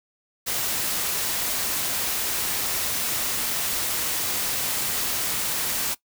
white noise, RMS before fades -26 dBFS, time 0.46-5.95 s, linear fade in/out 20 ms, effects noise-tail reverb RT60 0.1 s tail -19 dB re dry

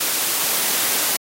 white noise, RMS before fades -20 dBFS, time 0-1.17 s, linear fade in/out 10 ms, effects high-pass 200 Hz 12 dB/octave + AAC 48 kbps

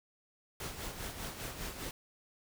pink noise with tremolo, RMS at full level -40 dBFS, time 0.6-1.91 s, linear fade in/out 2 ms, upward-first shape sine, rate 5 Hz, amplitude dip 55%, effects none

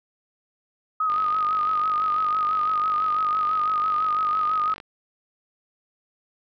sine tone with vibrato, 1249 Hz, D#6, 6 cents sharp, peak -20 dBFS, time 1-4.74 s, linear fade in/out 5 ms, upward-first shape sine, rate 6 Hz, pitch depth 45 cents each way
click train, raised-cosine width 0.3 ms, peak -22 dBFS, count 182, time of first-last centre 1.1-4.801 s, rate 48.9 Hz
effects none

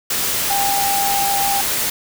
sine tone in noise, 797 Hz, G5, 28 cents sharp, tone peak -18 dBFS, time 0.5-1.61 s, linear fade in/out 5 ms, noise white, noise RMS -20 dBFS, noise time 0.1-1.9 s, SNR -1 dB, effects none

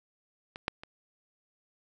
clicks, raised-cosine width 0.3 ms, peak -24 / -12 / -27 dBFS, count 3, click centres 0.559 / 0.681 / 0.835 s, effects none

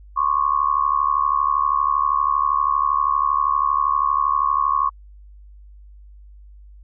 sine tone with amplitude modulation, 1100 Hz, C#6, 14 cents flat, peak -12 dBFS, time 0.16-4.9 s, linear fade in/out 20 ms, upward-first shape sine, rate 72.6 Hz, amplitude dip 95%, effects added 50 Hz sine -41 dBFS peak until 6.83 s

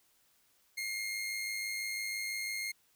sawtooth tone with amplitude modulation, 2132 Hz, C7, 32 cents sharp, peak -30 dBFS, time 0.77-2.72 s, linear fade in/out 10 ms, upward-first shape sine, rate 106 Hz, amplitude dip 40%, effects white hiss -70 dBFS RMS until 2.95 s

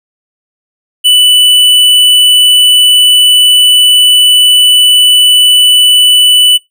sine tone with hard clipping, 2979 Hz, F#7, 11 cents sharp, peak -4 dBFS, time 1.04-6.58 s, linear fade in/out 20 ms, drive 13 dB, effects noise-tail reverb RT60 0.2 s tail -23 dB re dry

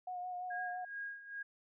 sine tone with vibrato, 724 Hz, F#5, 38 cents flat, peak -39 dBFS, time 0.07-0.85 s, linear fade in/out 5 ms, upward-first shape sine, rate 5.9 Hz, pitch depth 23 cents each way
sine tone with tremolo, 1634 Hz, G#6, 29 cents flat, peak -39 dBFS, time 0.5-1.43 s, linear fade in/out 10 ms, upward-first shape sine, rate 2.4 Hz, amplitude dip 75%
effects none

